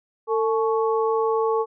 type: tone cluster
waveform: sine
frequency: 449.2 / 860 / 1110 Hz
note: A4 / A5 / C#6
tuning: +36 / -40 / +2 cents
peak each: -20 / -27 / -27 dBFS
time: 0.27-1.66 s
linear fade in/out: 50 ms
effects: none